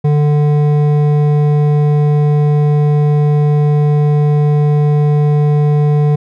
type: tone with hard clipping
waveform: sine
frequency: 147.9 Hz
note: D3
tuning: 13 cents sharp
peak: -10 dBFS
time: 0.04-6.16 s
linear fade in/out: 10 ms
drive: 10 dB
effects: none